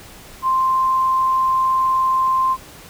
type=tone; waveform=sine; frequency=1046.5 Hz; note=C6; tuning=in tune; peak=-14 dBFS; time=0.42-2.57 s; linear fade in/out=50 ms; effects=pink hiss -41 dBFS RMS until 2.89 s